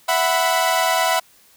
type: chord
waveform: sawtooth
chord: E suspended second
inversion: none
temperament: equal with one note detuned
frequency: 659.3 / 740 / 993.5 Hz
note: E5 / F#5 / B5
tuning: 0 / 0 / +10 cents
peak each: -17 dBFS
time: 0.08-1.2 s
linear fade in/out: 10 ms
effects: white hiss -53 dBFS RMS until 1.56 s